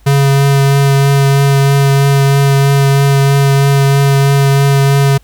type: tone with vibrato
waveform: square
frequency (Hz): 138.8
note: C#3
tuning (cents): +3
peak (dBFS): -7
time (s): 0.06-5.18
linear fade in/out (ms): 10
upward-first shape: triangle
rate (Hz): 3.1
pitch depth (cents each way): 14
effects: added 50 Hz sine -42 dBFS peak until 5.23 s + pink hiss -51 dBFS RMS until 5.23 s